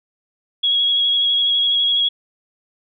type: tone with vibrato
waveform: sine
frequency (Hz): 3320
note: G#7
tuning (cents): -1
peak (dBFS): -14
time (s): 0.63-2.09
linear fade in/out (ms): 10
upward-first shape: square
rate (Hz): 12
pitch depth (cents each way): 13
effects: none